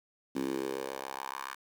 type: tone with high-pass filter sweep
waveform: 10% pulse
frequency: 67 Hz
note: C2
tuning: 42 cents sharp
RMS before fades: -37 dBFS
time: 0.35-1.55 s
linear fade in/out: 10 ms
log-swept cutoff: 260 to 1300 Hz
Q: 3
effects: 9-bit